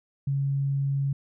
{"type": "tone", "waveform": "sine", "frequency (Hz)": 138.59, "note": "C#3", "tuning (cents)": 0, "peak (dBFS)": -23, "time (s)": [0.27, 1.13], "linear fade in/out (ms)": 5, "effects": []}